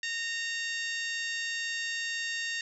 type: harmonic tone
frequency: 922 Hz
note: A#5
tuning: 19 cents flat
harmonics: 2 / 3 / 4 / 5 / 6 / 7 / 8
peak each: -34 / -38 / -40 / -42 / -44 / -45 / -46 dBFS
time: 0.03-2.61 s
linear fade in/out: 2 ms
effects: 11-bit